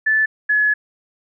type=tone pair in turn; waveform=sine; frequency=1747 / 1700.2 Hz; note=A6 / G#6; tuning=-13 / +40 cents; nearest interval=unison; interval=47 cents; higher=first; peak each=-13 dBFS; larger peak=neither; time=0.06-0.26 / 0.49-0.74 s; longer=second; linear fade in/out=10 ms; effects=none